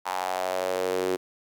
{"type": "tone with high-pass filter sweep", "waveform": "sawtooth", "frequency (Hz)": 92.5, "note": "F#2", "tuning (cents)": 0, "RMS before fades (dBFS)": -28, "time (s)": [0.05, 1.17], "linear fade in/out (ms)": 20, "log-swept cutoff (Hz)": [900, 370], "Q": 4.1, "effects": []}